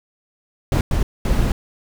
brown noise bursts at uneven times, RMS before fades -17 dBFS, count 3, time 0.72-0.81 / 0.91-1.03 / 1.25-1.52 s, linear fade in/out 2 ms, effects none

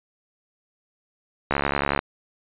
click train, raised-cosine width 0.5 ms, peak -6 dBFS, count 35, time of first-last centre 1.51-1.991 s, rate 70.7 Hz, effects resampled to 8000 Hz

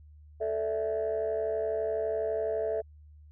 sine chord, A suspended fourth, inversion none, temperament equal, 440 / 587.3 / 659.3 Hz, A4 / D5 / E5, 0 / 0 / 0 cents, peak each -30 / -35 / -30 dBFS, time 0.4-2.82 s, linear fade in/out 20 ms, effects tanh soft clip ceiling -22 dBFS + added 75 Hz sine -50 dBFS peak until 3.31 s

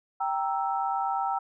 sine chord, E diminished, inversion first, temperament equal, 784 / 932.3 / 1318.5 Hz, G5 / Bb5 / E6, 0 / 0 / 0 cents, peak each -28 / -31 / -32 dBFS, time 0.2-1.39 s, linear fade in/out 10 ms, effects none

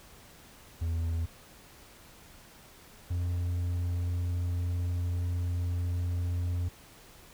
triangle tone pair in turn, 82.9 / 87.82 Hz, E2 / F2, +10 / +10 cents, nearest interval minor second, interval 100 cents, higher second, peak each -26 dBFS, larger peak neither, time 0.81-1.26 / 3.1-6.69 s, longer second, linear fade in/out 10 ms, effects pink hiss -54 dBFS RMS until 7.33 s

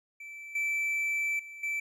triangle tone with level steps, 2324 Hz, D7, 19 cents flat, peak -40 / -26 / -41 / -28 dBFS, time 0.2-1.8 s, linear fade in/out 5 ms, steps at 0.55 / 1.39 / 1.63 s, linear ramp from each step 5 ms, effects none

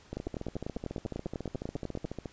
two click trains, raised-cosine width 2 ms, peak -21 / -23 dBFS, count 20 / 31, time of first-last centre 0.17-2.051 / 0.13-2.258 s, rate 10.1 / 14.1 Hz, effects pink hiss -58 dBFS RMS until 2.32 s + resampled to 16000 Hz

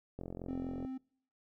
click train, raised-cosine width 2 ms, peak -29 dBFS, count 30, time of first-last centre 0.19-0.849 s, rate 44 Hz
triangle tone, 261.6 Hz, C4, in tune, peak -36 dBFS, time 0.48-0.98 s, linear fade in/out 10 ms
effects noise-tail reverb RT60 0.6 s tail -26 dB re dry

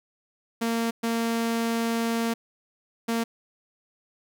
sawtooth tone bursts at uneven times, 230 Hz, A#3, 23 cents flat, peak -20 dBFS, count 3, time 0.61-0.91 / 1.03-2.34 / 3.08-3.24 s, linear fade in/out 10 ms, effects none

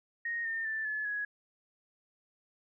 sine tone with pitch steps, 1864.7 / 1814.8 / 1766.2 / 1718.8 / 1672.8 Hz, A#6 / A#6 / A6 / A6 / G#6, 0 / -47 / +6 / -41 / +12 cents, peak -32 dBFS, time 0.25-1.25 s, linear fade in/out 5 ms, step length 200 ms, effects none

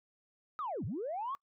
sine linear two-way sweep, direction down then up, 1300 to 85.9 to 1146 Hz, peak -34 dBFS, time 0.59-1.35 s, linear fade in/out 0 ms, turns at 0.85 s, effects noise-tail reverb RT60 0.1 s tail -24 dB re dry + tanh soft clip ceiling -30 dBFS

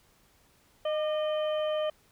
harmonic tone with a mistuned harmonic, 615 Hz, D#5, 20 cents flat, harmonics 1 / 2 / 3 / 4 / 5, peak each -27 / -39 / -47 / -49 / -41 dBFS, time 0.85-1.9 s, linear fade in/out 5 ms, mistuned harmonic 2, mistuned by -45 cents, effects pink hiss -64 dBFS RMS until 2.11 s

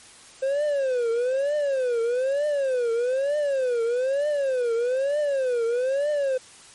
triangle tone with vibrato, 523.3 Hz, C5, in tune, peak -19 dBFS, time 0.42-6.38 s, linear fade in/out 10 ms, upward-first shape triangle, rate 1.1 Hz, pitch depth 250 cents each way, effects white hiss -48 dBFS RMS until 6.74 s + MP3 48 kbps

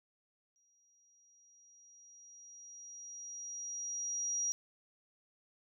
sine tone with exponential growth, 5740 Hz, F8, 47 cents sharp, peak -31 dBFS, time 0.56-4.52 s, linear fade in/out 0 ms, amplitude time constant 860 ms, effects none

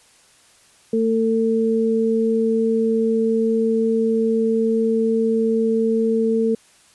sine tone pair together, 224.4 / 449.6 Hz, A3 / A4, +34 / +37 cents, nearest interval octave, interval 1203 cents, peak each -19 / -18 dBFS, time 0.93-6.55 s, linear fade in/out 5 ms, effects white hiss -53 dBFS RMS until 6.94 s + resampled to 24000 Hz

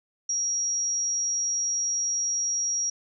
sine tone, 5670 Hz, F8, 25 cents sharp, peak -24 dBFS, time 0.29-2.9 s, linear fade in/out 5 ms, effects none

